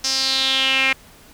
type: tone with band-pass filter sweep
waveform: sawtooth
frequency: 265.9 Hz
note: C4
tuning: 28 cents sharp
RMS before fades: -19 dBFS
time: 0.04-0.93 s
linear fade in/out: 5 ms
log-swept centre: 5500 to 2300 Hz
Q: 4.8
effects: pink hiss -47 dBFS RMS until 1.33 s